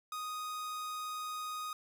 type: tone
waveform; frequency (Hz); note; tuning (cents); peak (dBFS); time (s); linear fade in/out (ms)
45% pulse; 1244.5; D#6; 0; -38; 0.12-1.73; 2
effects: none